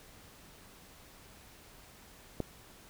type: click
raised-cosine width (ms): 2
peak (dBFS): -19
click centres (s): 2.403
effects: pink hiss -56 dBFS RMS until 2.89 s